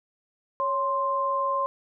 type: tone pair together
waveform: sine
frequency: 555 / 1047.7 Hz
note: C#5 / C6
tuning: +2 / +2 cents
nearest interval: major seventh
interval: 1100 cents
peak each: -29 / -24 dBFS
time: 0.6-1.66 s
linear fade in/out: 0 ms
effects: none